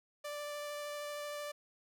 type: tone with vibrato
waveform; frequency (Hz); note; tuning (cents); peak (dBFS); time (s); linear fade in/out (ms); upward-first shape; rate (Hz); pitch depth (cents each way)
sawtooth; 587.3; D5; 0; -36; 0.24-1.52; 10; triangle; 13; 10
effects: none

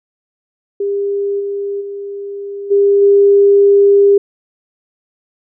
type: tone with level steps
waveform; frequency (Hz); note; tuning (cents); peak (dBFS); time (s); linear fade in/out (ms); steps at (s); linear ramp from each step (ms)
sine; 401.2; G4; +40; -14 / -17 / -22 / -7 / -5; 0.8-4.18; 5; 1.39 / 1.8 / 2.7 / 3.01; 20
effects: none

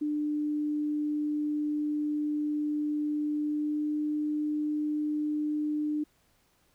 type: tone with pitch glide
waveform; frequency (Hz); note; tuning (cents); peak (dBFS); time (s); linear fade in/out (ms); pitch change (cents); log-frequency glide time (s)
sine; 298.5 to 300.6; D4 to D4; +28 to +40; -27; 0.01-6.04; 10; +12; 3.37-4.01
effects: pink hiss -68 dBFS RMS until 6.74 s

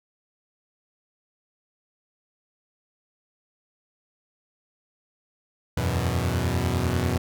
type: chord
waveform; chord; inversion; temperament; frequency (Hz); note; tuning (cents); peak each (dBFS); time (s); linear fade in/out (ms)
sawtooth; E suspended second; none; equal; 82.41 / 92.5 / 123.47; E2 / F#2 / B2; 0 / 0 / 0; -23; 5.77-7.18; 5
effects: none

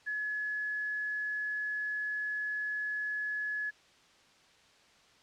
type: tone with quantisation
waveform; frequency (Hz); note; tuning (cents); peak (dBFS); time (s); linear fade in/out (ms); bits
sine; 1700; G#6; +40; -32; 0.06-3.71; 20; 10
effects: white hiss -62 dBFS RMS until 5.22 s + low-pass 5000 Hz 12 dB/octave

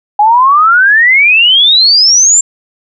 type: exponential sweep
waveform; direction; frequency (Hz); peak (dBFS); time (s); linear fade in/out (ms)
sine; up; 817 to 7459; -3; 0.19-2.41; 5
effects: none

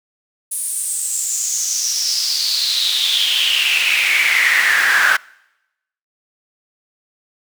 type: noise with high-pass filter sweep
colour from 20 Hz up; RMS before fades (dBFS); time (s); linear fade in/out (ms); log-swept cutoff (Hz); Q
brown; -17; 0.51-5.17; 10; 10000 to 1500; 6.8
effects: noise-tail reverb RT60 0.9 s tail -25 dB re dry

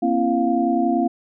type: tone cluster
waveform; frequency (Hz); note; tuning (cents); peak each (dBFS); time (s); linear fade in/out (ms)
sine; 238.4 / 269.1 / 335.3 / 702; A#3 / C4 / E4 / F5; +39 / +49 / +30 / +9; -22; 0.02-1.08; 10
effects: none

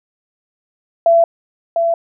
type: tone with echo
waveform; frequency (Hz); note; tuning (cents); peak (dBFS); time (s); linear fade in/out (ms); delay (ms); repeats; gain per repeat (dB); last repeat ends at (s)
sine; 672; E5; +33; -7; 1.06-1.24; 2; 700; 1; -5; 1.94
effects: none

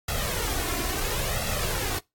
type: noise with flanger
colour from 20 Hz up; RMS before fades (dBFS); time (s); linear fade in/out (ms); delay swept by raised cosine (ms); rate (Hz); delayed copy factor
pink; -28; 0.08-1.99; 5; 1.5 to 2.9; 0.73; +0.7
effects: noise-tail reverb RT60 0.2 s tail -23 dB re dry + AAC 64 kbps

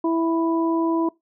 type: harmonic tone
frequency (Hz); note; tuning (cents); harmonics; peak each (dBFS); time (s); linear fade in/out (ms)
329.6; E4; 0; 1 / 2 / 3; -19 / -29 / -27; 0.04-1.09; 5
effects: noise-tail reverb RT60 0.2 s tail -23 dB re dry

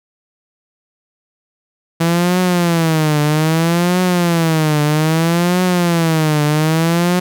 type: tone with vibrato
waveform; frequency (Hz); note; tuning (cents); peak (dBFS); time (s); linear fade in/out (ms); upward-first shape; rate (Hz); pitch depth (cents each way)
sawtooth; 164.81; E3; 0; -8; 2-7.2; 10; triangle; 0.62; 190
effects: none

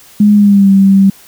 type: tone with pitch glide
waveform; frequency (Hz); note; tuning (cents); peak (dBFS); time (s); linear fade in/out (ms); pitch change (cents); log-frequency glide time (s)
sine; 207.7 to 194.91; G#3 to G3; 0 to -10; -3; 0.2-1.1; 5; -110; 0.34-0.7
effects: white hiss -40 dBFS RMS until 1.27 s

